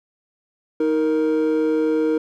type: tone pair together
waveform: triangle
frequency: 314.5 / 466.2 Hz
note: D#4 / A#4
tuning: +19 / 0 cents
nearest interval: perfect fifth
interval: 681 cents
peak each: -17 dBFS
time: 0.8-2.18 s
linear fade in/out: 5 ms
effects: tanh soft clip ceiling -8 dBFS